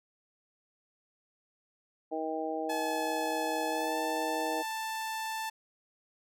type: harmonic tone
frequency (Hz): 158.5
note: D#3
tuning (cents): +32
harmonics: 2 / 3 / 4 / 5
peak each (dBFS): -37 / -37 / -37 / -37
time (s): 2.11-4.63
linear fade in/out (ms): 20
type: tone with pitch glide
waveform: sawtooth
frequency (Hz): 857 to 883.6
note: A5 to A5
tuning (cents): -46 to +7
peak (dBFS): -30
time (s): 2.69-5.5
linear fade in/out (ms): 10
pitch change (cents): +53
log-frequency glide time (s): 3.69-3.97
effects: none